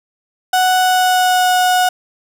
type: tone with pitch glide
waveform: 35% pulse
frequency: 740 to 731.5 Hz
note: F#5 to F#5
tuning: 0 to -20 cents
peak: -9 dBFS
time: 0.53-1.89 s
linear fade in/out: 5 ms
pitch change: -20 cents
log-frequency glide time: 0.8-1.52 s
effects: none

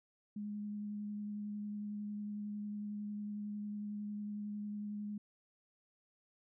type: tone with vibrato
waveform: sine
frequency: 207.7 Hz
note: G#3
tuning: in tune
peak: -39 dBFS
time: 0.36-5.18 s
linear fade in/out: 5 ms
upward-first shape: sine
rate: 11 Hz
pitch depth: 11 cents each way
effects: none

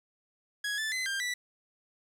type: tone with pitch steps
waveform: sawtooth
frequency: 1666 / 1754 / 2036 / 1593 / 1966 Hz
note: G#6 / A6 / C7 / G6 / B6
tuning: +5 / -6 / -48 / +27 / -8 cents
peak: -27 dBFS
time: 0.64-1.34 s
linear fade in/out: 5 ms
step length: 140 ms
effects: low-pass 10000 Hz 12 dB/octave + 10-bit

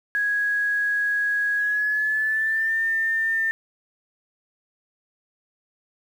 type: tone with pitch glide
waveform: sine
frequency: 1661.2 to 1801.1 Hz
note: G#6 to A6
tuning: 0 to +40 cents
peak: -20 dBFS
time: 0.15-3.51 s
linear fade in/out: 0 ms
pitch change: +140 cents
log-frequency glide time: 1.57-2.75 s
effects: 8-bit

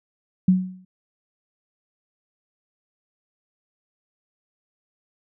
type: tone with exponential decay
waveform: sine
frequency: 185 Hz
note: F#3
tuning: in tune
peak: -10 dBFS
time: 0.48-0.85 s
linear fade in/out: 5 ms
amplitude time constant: 79 ms
effects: none

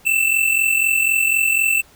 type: tone pair together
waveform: square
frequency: 2631 / 2675 Hz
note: E7 / E7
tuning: -4 / +25 cents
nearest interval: unison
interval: 29 cents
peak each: -20 / -17 dBFS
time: 0.05-1.82 s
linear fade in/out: 20 ms
effects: pink hiss -50 dBFS RMS until 1.95 s

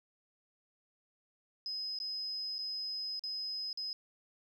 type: tone with dropouts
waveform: sine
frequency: 5060 Hz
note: D#8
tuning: 28 cents sharp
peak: -36 dBFS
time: 1.66-3.93 s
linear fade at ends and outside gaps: 1 ms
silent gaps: 1.988-2.001 / 2.583-2.589 / 3.194-3.237 / 3.729-3.774 s
effects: 11-bit

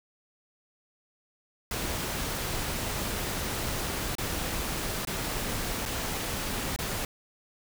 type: noise with dropouts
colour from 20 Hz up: pink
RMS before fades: -32 dBFS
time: 1.71-7.05 s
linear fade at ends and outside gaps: 2 ms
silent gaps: 4.153-4.183 / 5.051-5.072 / 5.854-5.859 / 6.762-6.788 s
effects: none

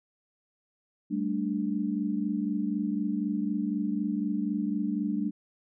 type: chord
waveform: sine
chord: G suspended second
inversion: none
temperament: equal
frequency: 196 / 220 / 293.7 Hz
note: G3 / A3 / D4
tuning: 0 / 0 / 0 cents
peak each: -31 dBFS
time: 1.1-5.31 s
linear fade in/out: 20 ms
effects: none

